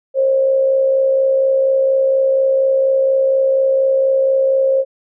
sine tone with amplitude modulation, 535 Hz, C5, 38 cents sharp, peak -9 dBFS, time 0.14-4.85 s, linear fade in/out 50 ms, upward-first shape sine, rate 64.2 Hz, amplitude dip 40%, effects none

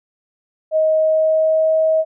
sine tone with pitch glide, 629 to 635.9 Hz, D#5 to D#5, +19 to +38 cents, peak -12 dBFS, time 0.71-2.05 s, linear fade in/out 50 ms, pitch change +19 cents, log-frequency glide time 0.93-1.75 s, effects none

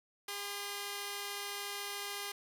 5% pulse tone pair together, 404.6 / 1028.4 Hz, G#4 / C6, -45 / -30 cents, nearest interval octave + major third, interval 1615 cents, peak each -29 / -32 dBFS, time 0.28-2.32 s, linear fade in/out 5 ms, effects none

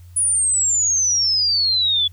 sine exponential sweep, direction down, 9956 to 3396 Hz, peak -15 dBFS, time 0.16-2.08 s, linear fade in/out 10 ms, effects added 88 Hz sine -39 dBFS peak until 2.12 s + white hiss -58 dBFS RMS until 2.12 s

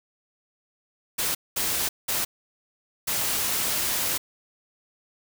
white noise bursts at uneven times, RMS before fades -26 dBFS, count 4, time 1.18-1.35 / 1.56-1.89 / 2.08-2.25 / 3.07-4.18 s, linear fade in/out 10 ms, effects none

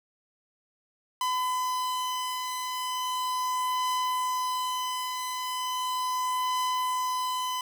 45% pulse beating tone pair, 1009 / 1009.37 Hz, B5 / B5, +37 / +37 cents, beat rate 0.37 Hz, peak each -37 / -28 dBFS, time 1.21-7.61 s, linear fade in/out 2 ms, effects none

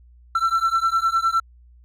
triangle beating tone pair, 1339 / 1348.8 Hz, E6 / E6, +27 / +39 cents, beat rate 9.8 Hz, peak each -19 dBFS, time 0.35-1.4 s, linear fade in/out 5 ms, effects added 60 Hz sine -47 dBFS peak until 1.84 s

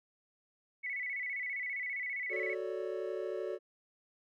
sine tone with vibrato, 2095 Hz, C7, 2 cents sharp, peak -35 dBFS, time 0.83-2.55 s, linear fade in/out 20 ms, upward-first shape square, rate 15 Hz, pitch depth 88 cents each way
triangle chord, D major seventh, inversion first, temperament equal, 370 / 440 / 554.4 / 587.3 Hz, F#4 / A4 / C#5 / D5, 0 / 0 / 0 / 0 cents, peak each -37 / -38 / -41 / -41 dBFS, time 2.29-3.59 s, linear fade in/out 50 ms
effects none

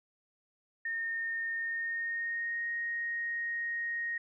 sine tone with pitch glide, 1831 to 1868.4 Hz, A#6 to A#6, -32 to +3 cents, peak -32 dBFS, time 0.85-4.18 s, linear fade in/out 5 ms, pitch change +35 cents, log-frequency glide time 1.55-2.69 s, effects none

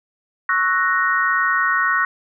sine chord, F# dominant seventh, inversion second, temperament equal, 1108.7 / 1318.5 / 1480 / 1864.7 Hz, C#6 / E6 / F#6 / A#6, 0 / 0 / 0 / 0 cents, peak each -21 / -24 / -20 / -20 dBFS, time 0.49-2.05 s, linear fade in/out 2 ms, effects none

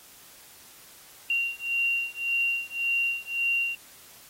sine beating tone pair, 2762 / 2763.8 Hz, F7 / F7, -20 / -19 cents, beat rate 1.8 Hz, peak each -28 dBFS, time 1.3-3.75 s, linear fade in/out 2 ms, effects white hiss -51 dBFS RMS until 4.29 s + AAC 48 kbps

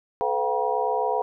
sine tone cluster, 435 / 505 / 702 / 770 / 958 Hz, A4 / B4 / F5 / G5 / A#5, -20 / +39 / +9 / -31 / +47 cents, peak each -28 dBFS, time 0.21-1.22 s, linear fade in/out 0 ms, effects none

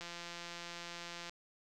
click train, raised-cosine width 0.2 ms, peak -28 dBFS, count 222, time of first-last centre 0.01-1.295 s, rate 172 Hz, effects none

